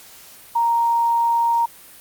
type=tone; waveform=sine; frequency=932.3 Hz; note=A#5; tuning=in tune; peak=-15 dBFS; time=0.55-1.66 s; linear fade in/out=10 ms; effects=white hiss -44 dBFS RMS until 2 s + Opus 48 kbps